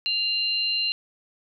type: tone pair together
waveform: sine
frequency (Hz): 2794 / 4113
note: F7 / C8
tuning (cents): 0 / -30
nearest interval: perfect fifth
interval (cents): 670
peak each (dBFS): -25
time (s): 0.06-0.92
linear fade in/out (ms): 0
effects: none